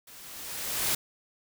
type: noise with level ramp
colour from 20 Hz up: white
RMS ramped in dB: -50 to -26 dBFS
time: 0.07-0.95 s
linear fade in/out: 5 ms
effects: none